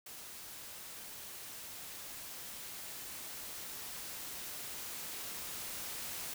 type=noise with level ramp; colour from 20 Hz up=white; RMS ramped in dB=-49 to -42 dBFS; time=0.06-6.34 s; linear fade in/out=5 ms; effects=none